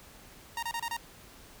sawtooth tone bursts, 929 Hz, A#5, 6 cents flat, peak -28 dBFS, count 5, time 0.57-0.967 s, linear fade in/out 2 ms, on 57 ms, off 28 ms, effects pink hiss -53 dBFS RMS until 1.6 s

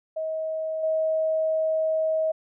sine tone with level steps, 635 Hz, D#5, 35 cents sharp, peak -26 / -21 dBFS, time 0.16-2.32 s, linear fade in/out 10 ms, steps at 0.83 s, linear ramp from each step 5 ms, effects none

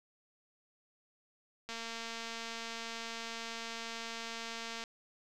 click train, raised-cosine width 0.2 ms, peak -25 dBFS, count 722, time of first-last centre 1.69-4.838 s, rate 229 Hz, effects none

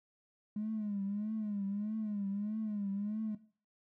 triangle tone with vibrato, 207.7 Hz, G#3, in tune, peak -30 dBFS, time 0.56-3.35 s, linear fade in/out 5 ms, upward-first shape triangle, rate 1.6 Hz, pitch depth 110 cents each way, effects noise-tail reverb RT60 0.4 s tail -19 dB re dry + tanh soft clip ceiling -32 dBFS

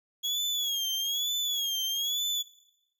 35% pulse tone with vibrato, 3322 Hz, G#7, in tune, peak -26 dBFS, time 0.23-2.43 s, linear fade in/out 20 ms, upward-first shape sine, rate 1.1 Hz, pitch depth 94 cents each way, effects noise-tail reverb RT60 0.9 s tail -19 dB re dry

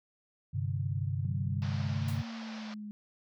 sine chord, G suspended fourth, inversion none, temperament equal with one note detuned, 98 / 130.81 / 148.88 Hz, G2 / C3 / D3, 0 / 0 / +24 cents, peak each -33 / -34 / -37 dBFS, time 0.53-2.23 s, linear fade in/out 20 ms
sine exponential two-way sweep, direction up then down, 180 to 230 to 207.1 Hz, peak -39 dBFS, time 1.25-2.91 s, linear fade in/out 0 ms, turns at 2.25 s
pink band-pass noise, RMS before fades -48 dBFS, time 1.62-2.74 s, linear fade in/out 0 ms, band 530 to 5600 Hz, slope 48 dB/octave
white noise with exponential decay, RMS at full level -44 dBFS, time 2.08-2.26 s, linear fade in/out 5 ms, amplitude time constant 38 ms
effects none

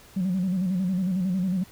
sine tone with vibrato, 185 Hz, F#3, in tune, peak -21 dBFS, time 0.16-1.64 s, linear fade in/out 10 ms, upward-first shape square, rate 11 Hz, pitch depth 68 cents each way, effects tanh soft clip ceiling -19 dBFS + pink hiss -51 dBFS RMS until 1.71 s

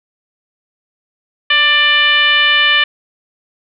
sine tone with frequency modulation, 2371 Hz, D7, 16 cents sharp, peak -8 dBFS, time 1.5-2.84 s, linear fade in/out 5 ms, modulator 597 Hz, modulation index 1.6, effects none

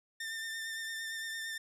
sawtooth tone with vibrato, 1800 Hz, A6, 39 cents sharp, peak -34 dBFS, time 0.2-1.58 s, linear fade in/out 5 ms, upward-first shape sine, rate 8.8 Hz, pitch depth 22 cents each way, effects low-pass 12000 Hz 12 dB/octave

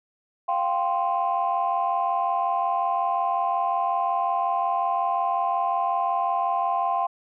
sine chord, F suspended second, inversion none, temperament equal, 698.5 / 784 / 1046.5 Hz, F5 / G5 / C6, 0 / 0 / 0 cents, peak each -25 dBFS, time 0.48-7.07 s, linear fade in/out 10 ms, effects tanh soft clip ceiling -14 dBFS

